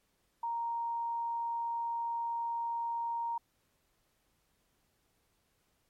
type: tone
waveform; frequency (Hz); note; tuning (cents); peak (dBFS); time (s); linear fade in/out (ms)
sine; 932.3; A#5; 0; -32; 0.43-3.38; 5
effects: pink hiss -75 dBFS RMS until 5.89 s + MP3 64 kbps